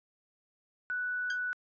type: tone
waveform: sine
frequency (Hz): 1482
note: F#6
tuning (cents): +2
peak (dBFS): -31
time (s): 0.9-1.53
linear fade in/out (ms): 0
type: tone with exponential decay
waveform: sawtooth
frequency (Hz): 1593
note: G6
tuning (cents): +27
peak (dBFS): -28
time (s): 1.3-1.39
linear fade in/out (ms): 2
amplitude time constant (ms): 19
effects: resampled to 16000 Hz